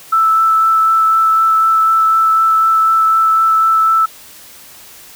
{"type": "tone with vibrato", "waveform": "sine", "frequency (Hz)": 1318.5, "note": "E6", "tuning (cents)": 0, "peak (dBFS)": -8, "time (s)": [0.12, 4.06], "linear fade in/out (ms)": 10, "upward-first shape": "sine", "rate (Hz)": 4, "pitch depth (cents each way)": 8, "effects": ["white hiss -38 dBFS RMS until 5.15 s"]}